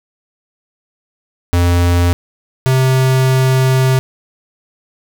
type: tone pair in turn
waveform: square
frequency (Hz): 87.31 / 130.82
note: F2 / C3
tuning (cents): 0 / 0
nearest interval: perfect fifth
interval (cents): 700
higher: second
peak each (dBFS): -10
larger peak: neither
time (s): 1.53-2.13 / 2.66-3.99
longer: second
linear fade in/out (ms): 0
effects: none